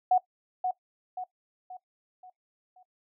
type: tone with echo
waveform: sine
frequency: 736 Hz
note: F#5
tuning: 9 cents flat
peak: -18 dBFS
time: 0.11-0.18 s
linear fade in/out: 5 ms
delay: 530 ms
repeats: 5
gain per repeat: -7 dB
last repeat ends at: 2.83 s
effects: noise-tail reverb RT60 0.1 s tail -18 dB re dry